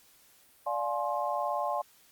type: chord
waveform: sine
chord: D half-diminished seventh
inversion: none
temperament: just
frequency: 587.3 / 704.8 / 845.8 / 1057.2 Hz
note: D5 / F5 / Ab5 / C6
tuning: 0 / +16 / +31 / +18 cents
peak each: -34 dBFS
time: 0.66-1.82 s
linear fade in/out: 10 ms
effects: white hiss -61 dBFS RMS until 2.11 s + Opus 48 kbps